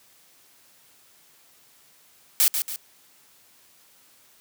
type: noise with echo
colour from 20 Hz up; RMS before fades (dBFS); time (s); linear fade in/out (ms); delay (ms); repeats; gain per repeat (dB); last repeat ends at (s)
blue; -18; 2.4-2.48; 0; 140; 2; -7; 2.76
effects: white hiss -57 dBFS RMS until 4.4 s + high-pass 80 Hz 12 dB/octave